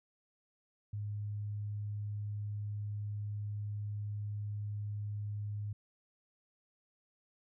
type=tone; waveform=sine; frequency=103.83 Hz; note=G#2; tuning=in tune; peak=-36 dBFS; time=0.93-5.73 s; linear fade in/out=5 ms; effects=none